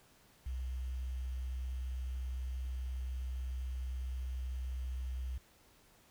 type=tone with quantisation; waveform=sine; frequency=63.6 Hz; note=C2; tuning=48 cents flat; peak=-36 dBFS; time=0.46-5.38 s; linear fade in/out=5 ms; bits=10; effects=pink hiss -65 dBFS RMS until 6.1 s